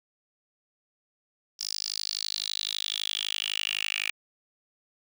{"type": "tone with high-pass filter sweep", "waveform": "10% pulse", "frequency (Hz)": 51.91, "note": "G#1", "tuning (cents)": 0, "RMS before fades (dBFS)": -32, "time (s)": [1.59, 4.11], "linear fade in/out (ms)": 10, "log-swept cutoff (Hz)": [5200, 2500], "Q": 6.7, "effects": []}